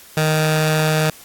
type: tone with notch filter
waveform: 15% pulse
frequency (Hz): 155.56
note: D#3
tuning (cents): 0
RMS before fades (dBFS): -17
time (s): 0.17-1.1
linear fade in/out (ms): 2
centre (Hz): 340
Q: 1.2
effects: white hiss -43 dBFS RMS until 1.24 s + AAC 64 kbps